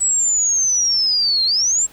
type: linear two-way sweep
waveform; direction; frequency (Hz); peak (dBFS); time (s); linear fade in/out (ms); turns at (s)
sine; down then up; 7902 to 4110 to 7620; -14; 0-1.87; 20; 1.45
effects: pink hiss -46 dBFS RMS until 1.92 s